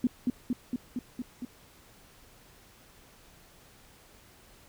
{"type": "tone with echo", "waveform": "sine", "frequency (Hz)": 246.9, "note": "B3", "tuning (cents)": 0, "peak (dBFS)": -21, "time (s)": [0.04, 0.07], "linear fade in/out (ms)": 2, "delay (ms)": 230, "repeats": 6, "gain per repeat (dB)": -2, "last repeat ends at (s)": 1.45, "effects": ["pink hiss -57 dBFS RMS until 4.68 s"]}